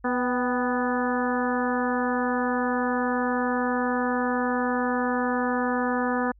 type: harmonic tone with a mistuned harmonic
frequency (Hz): 247.3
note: B3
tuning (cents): +3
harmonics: 1 / 2 / 3 / 4 / 5 / 6 / 7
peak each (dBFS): -26 / -29 / -31 / -32 / -33 / -34 / -34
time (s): 0.04-6.32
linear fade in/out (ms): 10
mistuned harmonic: 3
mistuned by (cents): +47
effects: added 50 Hz sine -52 dBFS peak until 6.39 s